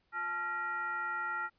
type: tone with frequency modulation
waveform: sine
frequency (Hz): 1383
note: F6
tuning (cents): -17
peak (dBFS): -33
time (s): 0.12-1.5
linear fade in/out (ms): 50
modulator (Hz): 515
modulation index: 0.81
effects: pink hiss -75 dBFS RMS until 1.58 s + resampled to 11025 Hz